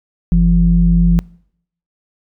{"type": "tone pair together", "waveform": "sine", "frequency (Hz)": [48.04, 171.2], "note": ["G1", "F3"], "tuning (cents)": [-34, -34], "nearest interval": "octave + minor seventh", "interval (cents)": 2200, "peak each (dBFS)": -10, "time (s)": [0.32, 1.19], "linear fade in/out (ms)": 0, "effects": ["noise-tail reverb RT60 0.7 s tail -26 dB re dry", "tanh soft clip ceiling 0 dBFS"]}